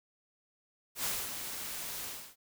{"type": "noise with ADSR envelope", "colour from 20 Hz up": "white", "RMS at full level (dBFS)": -33, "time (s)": [0.95, 2.36], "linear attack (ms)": 97, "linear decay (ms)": 230, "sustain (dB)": -7, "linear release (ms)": 310, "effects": []}